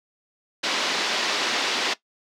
white band-pass noise, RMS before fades -25 dBFS, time 0.63-1.94 s, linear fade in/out 10 ms, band 230 to 4900 Hz, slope 24 dB/octave, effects noise-tail reverb RT60 0.1 s tail -17 dB re dry

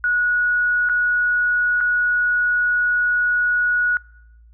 sine tone with dropouts, 1460 Hz, F#6, 24 cents flat, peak -16 dBFS, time 0.04-3.97 s, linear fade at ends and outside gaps 1 ms, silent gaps 0.889-0.896 / 1.805-1.81 s, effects noise-tail reverb RT60 0.9 s tail -24 dB re dry + added 57 Hz sine -45 dBFS peak until 4.53 s

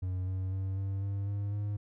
triangle tone with pitch steps, 92.2 / 93.92 / 95.67 / 97.46 / 99.28 / 101.13 / 103.01 Hz, F#2 / F#2 / G2 / G2 / G2 / G#2 / G#2, -6 / +26 / -42 / -10 / +22 / -46 / -14 cents, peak -29 dBFS, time 0.02-1.77 s, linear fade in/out 10 ms, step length 250 ms, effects none

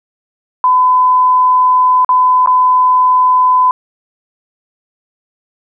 sine tone with dropouts, 1009 Hz, B5, 37 cents sharp, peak -6 dBFS, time 0.64-3.71 s, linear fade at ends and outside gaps 1 ms, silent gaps 2.047-2.091 / 2.461-2.473 s, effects none

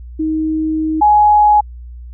sine tone pair in turn, 314 / 838.3 Hz, D#4 / G#5, +16 / +16 cents, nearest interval octave + perfect fourth, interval 1700 cents, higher second, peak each -14 / -6 dBFS, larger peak second, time 0.19-1.01 / 1.01-1.61 s, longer first, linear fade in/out 10 ms, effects added 60 Hz sine -29 dBFS peak until 2.13 s

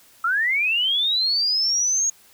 sine linear sweep, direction up, 1300 to 6645 Hz, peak -18 dBFS, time 0.24-2.1 s, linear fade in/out 5 ms, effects white hiss -53 dBFS RMS until 2.33 s

